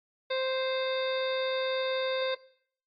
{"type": "harmonic tone", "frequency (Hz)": 523, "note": "C5", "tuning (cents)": -1, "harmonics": [1, 2, 3, 4, 5, 7, 8, 9], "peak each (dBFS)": [-29, -39, -40, -40, -44, -37, -50, -45], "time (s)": [0.3, 2.35], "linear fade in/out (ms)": 10, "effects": ["noise-tail reverb RT60 0.6 s tail -20 dB re dry", "AAC 32 kbps"]}